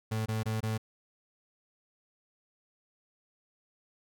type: tone bursts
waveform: 35% pulse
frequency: 110 Hz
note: A2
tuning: in tune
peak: -28 dBFS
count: 4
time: 0.11-0.779 s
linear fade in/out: 10 ms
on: 150 ms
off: 23 ms
effects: none